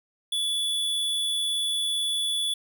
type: tone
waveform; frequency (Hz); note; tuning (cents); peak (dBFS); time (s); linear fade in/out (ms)
square; 3437; A7; -41; -25; 0.32-2.54; 5
effects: none